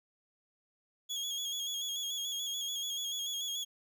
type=tone with vibrato; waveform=30% pulse; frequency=3322 Hz; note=G#7; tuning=in tune; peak=-32 dBFS; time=1.09-3.65 s; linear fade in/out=20 ms; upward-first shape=square; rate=6.9 Hz; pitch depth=35 cents each way; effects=none

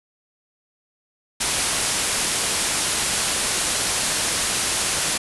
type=low-pass noise; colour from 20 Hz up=white; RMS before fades=-23 dBFS; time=1.4-5.18 s; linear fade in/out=10 ms; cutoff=11000 Hz; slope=96 dB/octave; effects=none

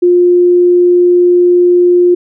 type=tone; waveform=sine; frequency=354.2 Hz; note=F4; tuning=24 cents sharp; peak=-4 dBFS; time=0.02-2.15 s; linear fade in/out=10 ms; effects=none

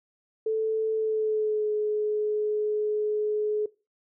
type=tone with pitch glide; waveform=sine; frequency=439.7 to 423.5 Hz; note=A4 to G#4; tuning=-1 to +34 cents; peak=-23 dBFS; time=0.46-3.66 s; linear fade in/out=5 ms; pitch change=-65 cents; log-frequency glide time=0.94-1.71 s; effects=noise-tail reverb RT60 0.3 s tail -21 dB re dry

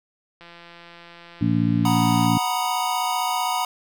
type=click train; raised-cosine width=0.3 ms; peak=-28 dBFS; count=317; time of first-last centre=0.41-2.258 s; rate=171 Hz
type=harmonic tone; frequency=57.3 Hz; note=A#1; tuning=29 cents flat; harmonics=2 / 3 / 4 / 5; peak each=-23 / -23 / -23 / -23 dBFS; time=1.41-2.38 s; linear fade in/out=5 ms
type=chord; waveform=square; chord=B major seventh; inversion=second; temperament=equal; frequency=740 / 932.3 / 987.8 / 1244.5 Hz; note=F#5 / A#5 / B5 / D#6; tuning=0 / 0 / 0 / 0 cents; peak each=-27 / -28 / -27 / -31 dBFS; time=1.85-3.65 s; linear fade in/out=2 ms
effects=none

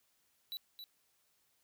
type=tone with echo; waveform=square; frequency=3943 Hz; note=B7; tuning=4 cents flat; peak=-40 dBFS; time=0.52-0.57 s; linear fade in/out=0 ms; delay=270 ms; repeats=1; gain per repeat=-7 dB; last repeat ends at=0.84 s; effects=white hiss -75 dBFS RMS until 1.63 s

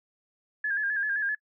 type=tone with vibrato; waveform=sine; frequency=1661.2 Hz; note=G#6; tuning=in tune; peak=-25 dBFS; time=0.64-1.35 s; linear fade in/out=5 ms; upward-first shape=square; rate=7.7 Hz; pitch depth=54 cents each way; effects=noise-tail reverb RT60 0.1 s tail -25 dB re dry

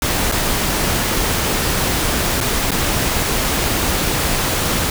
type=noise with dropouts; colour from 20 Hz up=pink; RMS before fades=-18 dBFS; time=0.02-4.9 s; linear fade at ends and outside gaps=2 ms; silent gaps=0.316-0.321 / 2.405-2.41 / 2.708-2.716 s; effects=none

